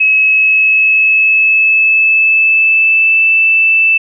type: tone with pitch glide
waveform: sine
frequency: 2570 to 2644 Hz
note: E7 to E7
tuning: -45 to +5 cents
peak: -6 dBFS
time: 0-3.98 s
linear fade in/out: 10 ms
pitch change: +50 cents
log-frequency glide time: 0.1-3.32 s
effects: none